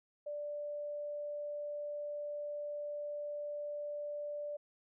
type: tone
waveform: sine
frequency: 587.3 Hz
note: D5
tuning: in tune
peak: -38 dBFS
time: 0.26-4.57 s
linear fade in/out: 10 ms
effects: none